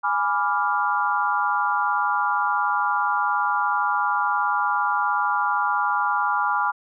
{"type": "chord", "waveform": "sine", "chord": "G# diminished seventh", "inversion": "none", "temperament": "equal", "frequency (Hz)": [830.6, 987.8, 1174.7, 1396.9], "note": ["G#5", "B5", "D6", "F6"], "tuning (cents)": [0, 0, 0, 0], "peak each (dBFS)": -25, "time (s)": [0.03, 6.72], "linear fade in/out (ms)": 20, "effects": []}